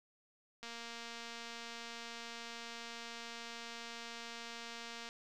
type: click train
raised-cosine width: 0.2 ms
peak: -30 dBFS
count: 1040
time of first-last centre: 0.63-5.089 s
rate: 233 Hz
effects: none